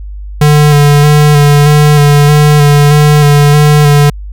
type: tone with vibrato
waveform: square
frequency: 147.1 Hz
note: D3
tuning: 3 cents sharp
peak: -3 dBFS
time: 0.41-4.1 s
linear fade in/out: 5 ms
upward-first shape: square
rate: 1.6 Hz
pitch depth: 21 cents each way
effects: added 50 Hz sine -20 dBFS peak until 4.32 s